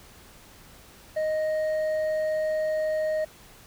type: tone with hard clipping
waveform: sine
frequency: 622.3 Hz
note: D#5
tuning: in tune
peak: -25 dBFS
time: 1.16-3.25 s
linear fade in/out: 10 ms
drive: 4 dB
effects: pink hiss -51 dBFS RMS until 3.66 s